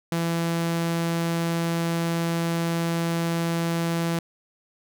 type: tone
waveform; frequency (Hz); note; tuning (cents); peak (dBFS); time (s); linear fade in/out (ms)
sawtooth; 167.6; E3; +29; -19; 0.12-4.19; 2
effects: none